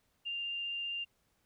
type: tone with vibrato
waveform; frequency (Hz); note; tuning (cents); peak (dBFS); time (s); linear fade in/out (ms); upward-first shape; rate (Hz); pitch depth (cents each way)
sine; 2794; F7; 0; -35; 0.25-1.05; 20; triangle; 15; 8
effects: pink hiss -75 dBFS RMS until 1.45 s